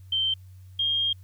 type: tone pair in turn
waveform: sine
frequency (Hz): 3121 / 3224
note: G7 / G7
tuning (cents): -8 / +48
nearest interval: minor second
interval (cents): 56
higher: second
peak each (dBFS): -22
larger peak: neither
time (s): 0.12-0.34 / 0.79-1.13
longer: second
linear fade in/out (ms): 5
effects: added 93 Hz sine -44 dBFS peak until 1.23 s + white hiss -66 dBFS RMS until 1.23 s